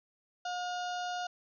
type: harmonic tone with a mistuned harmonic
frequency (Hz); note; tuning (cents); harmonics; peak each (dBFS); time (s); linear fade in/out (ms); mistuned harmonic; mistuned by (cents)
717; F5; +45; 1 / 2 / 4 / 5 / 6 / 7 / 8 / 9; -35 / -41 / -47 / -49 / -51 / -52 / -53 / -54; 0.45-1.27; 5; 7; -43
effects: none